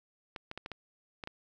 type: clicks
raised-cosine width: 0.3 ms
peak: -24 dBFS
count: 7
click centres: 0.362 / 0.514 / 0.576 / 0.661 / 0.717 / 1.238 / 1.274 s
effects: none